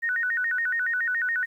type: tone with vibrato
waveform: sine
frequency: 1661.2 Hz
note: G#6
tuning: in tune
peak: -23 dBFS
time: 0.02-1.46 s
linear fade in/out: 20 ms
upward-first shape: square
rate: 7.1 Hz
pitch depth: 190 cents each way
effects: 10-bit